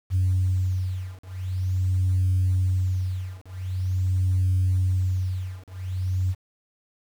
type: beating tone pair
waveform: sine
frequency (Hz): 92.5 / 92.95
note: F#2 / F#2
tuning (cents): 0 / +8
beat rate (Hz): 0.45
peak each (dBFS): -23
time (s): 0.1-6.35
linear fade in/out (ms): 50
effects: tanh soft clip ceiling -15 dBFS + 8-bit